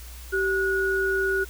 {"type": "tone pair together", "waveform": "sine", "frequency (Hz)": [385.7, 1456.2], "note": ["G4", "F#6"], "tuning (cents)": [-28, -28], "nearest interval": "octave + major seventh", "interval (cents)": 2300, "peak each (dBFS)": [-24, -24], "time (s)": [0.32, 1.45], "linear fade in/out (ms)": 20, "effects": ["added 60 Hz sine -39 dBFS peak until 1.49 s", "white hiss -46 dBFS RMS until 1.49 s"]}